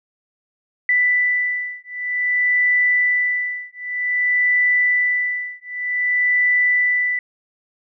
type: beating tone pair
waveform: sine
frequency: 1982 / 1982.53 Hz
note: B6 / B6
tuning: +6 / +6 cents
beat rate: 0.53 Hz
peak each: -19 dBFS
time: 0.89-7.19 s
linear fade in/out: 2 ms
effects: none